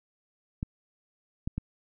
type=clicks; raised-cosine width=5 ms; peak=-18 dBFS; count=3; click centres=0.629 / 1.475 / 1.58 s; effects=none